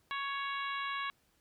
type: harmonic tone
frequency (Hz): 556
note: C#5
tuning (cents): +5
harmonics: 2 / 3 / 4 / 5 / 6 / 7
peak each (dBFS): -37 / -41 / -43 / -45 / -47 / -48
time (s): 0.11-1.1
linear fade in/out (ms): 0
effects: pink hiss -72 dBFS RMS until 1.4 s